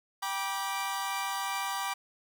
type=chord; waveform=sawtooth; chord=G major; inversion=none; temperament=equal with one note detuned; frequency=784 / 968 / 1174.7 Hz; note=G5 / B5 / D6; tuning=0 / -35 / 0 cents; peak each=-32 dBFS; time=0.22-1.94 s; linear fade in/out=10 ms; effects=none